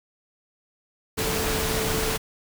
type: tone in noise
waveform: sine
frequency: 440.7 Hz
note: A4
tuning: 3 cents sharp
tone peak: -30 dBFS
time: 1.17-2.18 s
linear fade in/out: 20 ms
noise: pink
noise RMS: -26 dBFS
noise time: 1.17-2.18 s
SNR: -7 dB
effects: none